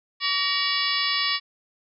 harmonic tone with a mistuned harmonic, 571 Hz, D5, 49 cents flat, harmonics 2 / 3 / 4 / 5 / 6 / 7 / 8 / 9, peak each -30 / -30 / -30 / -30 / -30 / -30 / -30 / -30 dBFS, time 0.2-1.4 s, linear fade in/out 50 ms, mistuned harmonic 3, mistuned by +150 cents, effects none

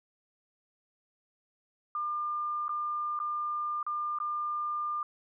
sine tone with dropouts, 1200 Hz, D6, 37 cents sharp, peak -30 dBFS, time 1.95-5.03 s, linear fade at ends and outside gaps 2 ms, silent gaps 2.682-2.692 / 3.191-3.2 / 3.829-3.865 / 4.187-4.201 s, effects none

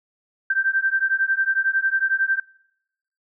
sine beating tone pair, 1561 / 1572 Hz, G6 / G6, -8 / +4 cents, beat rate 11 Hz, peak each -21 dBFS, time 0.5-2.4 s, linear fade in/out 5 ms, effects noise-tail reverb RT60 0.9 s tail -26 dB re dry

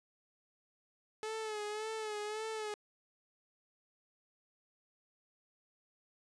sawtooth tone with vibrato, 429.6 Hz, A4, 41 cents flat, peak -34 dBFS, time 1.23-2.74 s, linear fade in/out 0 ms, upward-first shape sine, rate 1.8 Hz, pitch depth 52 cents each way, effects resampled to 22050 Hz

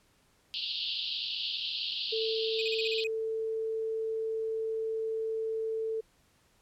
pink band-pass noise, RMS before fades -35 dBFS, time 0.54-3.04 s, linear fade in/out 0 ms, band 2800 to 4700 Hz, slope 96 dB/octave
sine tone, 444.2 Hz, A4, 16 cents sharp, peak -30 dBFS, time 2.12-6.01 s, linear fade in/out 10 ms
triangle tone bursts, 2514 Hz, D#7, 17 cents sharp, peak -31 dBFS, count 8, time 2.59-3.07 s, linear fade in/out 2 ms, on 25 ms, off 40 ms
effects pink hiss -67 dBFS RMS until 6.61 s + low-pass 12000 Hz 12 dB/octave

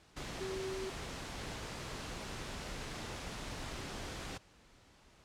sine tone in noise, 381.4 Hz, G4, 47 cents flat, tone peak -38 dBFS, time 0.4-0.9 s, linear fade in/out 10 ms, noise pink, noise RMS -43 dBFS, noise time 0.16-4.38 s, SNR +2 dB, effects pink hiss -63 dBFS RMS until 5.24 s + low-pass 7000 Hz 12 dB/octave

